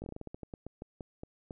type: slowing click train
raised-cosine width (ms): 2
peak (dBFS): -28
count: 16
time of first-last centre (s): 0.02-1.508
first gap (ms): 19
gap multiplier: 1.21
effects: none